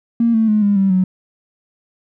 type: tone with pitch steps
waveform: triangle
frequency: 232.5 / 222.3 / 212.5 / 203.1 / 194.16 / 185.6 Hz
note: A#3 / A3 / G#3 / G#3 / G3 / F#3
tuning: -4 / +18 / +40 / -38 / -16 / +6 cents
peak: -7 dBFS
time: 0.2-1.04 s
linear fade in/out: 5 ms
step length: 140 ms
effects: tanh soft clip ceiling -9 dBFS